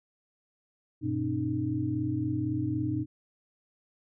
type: tone cluster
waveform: sine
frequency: 98.7 / 122.6 / 268 / 305.7 Hz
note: G2 / B2 / C4 / D#4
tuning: +12 / -12 / +42 / -30 cents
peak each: -36 / -32 / -37 / -30 dBFS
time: 1.01-3.06 s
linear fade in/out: 50 ms
effects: none

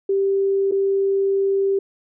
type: tone with dropouts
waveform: sine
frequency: 392 Hz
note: G4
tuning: in tune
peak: -16 dBFS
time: 0.09-1.79 s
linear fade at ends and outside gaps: 5 ms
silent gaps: 0.713-0.72 s
effects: none

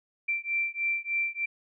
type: beating tone pair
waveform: sine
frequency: 2349 / 2352.3 Hz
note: D7 / D7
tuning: 0 / +2 cents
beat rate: 3.3 Hz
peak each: -30 dBFS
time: 0.28-1.46 s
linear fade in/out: 10 ms
effects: none

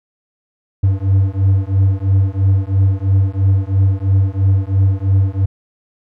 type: beating tone pair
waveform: triangle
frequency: 95.3 / 98.3 Hz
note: G2 / G2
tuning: -48 / +5 cents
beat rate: 3 Hz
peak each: -12 dBFS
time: 0.83-5.46 s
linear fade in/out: 10 ms
effects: none

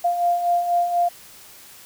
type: beating tone pair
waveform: sine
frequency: 695 / 699.1 Hz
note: F5 / F5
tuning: -9 / +2 cents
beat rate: 4.1 Hz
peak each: -26 / -18 dBFS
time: 0.04-1.09 s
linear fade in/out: 10 ms
effects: white hiss -45 dBFS RMS until 1.85 s

